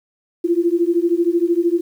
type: beating tone pair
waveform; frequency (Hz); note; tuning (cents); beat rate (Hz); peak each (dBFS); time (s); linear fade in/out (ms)
sine; 336.6 / 349.6; E4 / F4; +36 / +2; 13; -17 / -17; 0.44-1.81; 10
effects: 8-bit